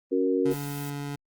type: chord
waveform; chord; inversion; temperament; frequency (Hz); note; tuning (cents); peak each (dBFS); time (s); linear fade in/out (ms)
sine; F# major; second; equal; 277.2 / 370 / 466.2; C#4 / F#4 / A#4; 0 / 0 / 0; -26; 0.11-0.54; 20
type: tone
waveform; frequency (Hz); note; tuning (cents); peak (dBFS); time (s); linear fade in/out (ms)
25% pulse; 143.1; D3; -45; -28; 0.45-1.16; 10
type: noise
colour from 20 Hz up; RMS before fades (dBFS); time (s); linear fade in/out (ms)
blue; -42; 0.51-0.9; 2
effects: Opus 32 kbps